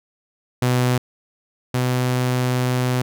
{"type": "tone pair in turn", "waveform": "sawtooth", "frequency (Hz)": [125, 126.01], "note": ["B2", "B2"], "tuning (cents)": [21, 35], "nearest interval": "unison", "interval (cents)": 14, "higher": "second", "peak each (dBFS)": [-12, -14], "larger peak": "first", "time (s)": [[0.62, 0.98], [1.74, 3.02]], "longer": "second", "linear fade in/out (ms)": 5, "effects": []}